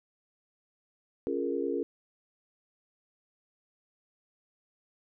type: chord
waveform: sine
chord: Bb minor seventh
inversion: first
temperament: equal with one note detuned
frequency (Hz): 277.2 / 347.6 / 415.3 / 466.2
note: Db4 / F4 / Ab4 / Bb4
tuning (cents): 0 / -8 / 0 / 0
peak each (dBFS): -34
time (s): 1.27-1.83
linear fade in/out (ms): 0
effects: none